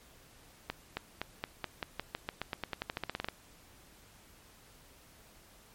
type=accelerating click train; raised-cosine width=0.3 ms; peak=-18 dBFS; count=22; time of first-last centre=0.7-3.286 s; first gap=270 ms; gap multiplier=0.91; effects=pink hiss -59 dBFS RMS until 5.74 s + MP3 64 kbps